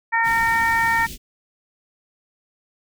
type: harmonic tone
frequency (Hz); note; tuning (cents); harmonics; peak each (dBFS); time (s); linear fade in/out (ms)
457.8; A#4; -31; 2 / 3 / 4 / 5; -20 / -29 / -19 / -28; 0.12-1.07; 20
type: band-stop noise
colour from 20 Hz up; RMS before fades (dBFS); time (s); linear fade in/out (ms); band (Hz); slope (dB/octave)
pink; -34; 0.23-1.18; 50; 360 to 2700; 24
effects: none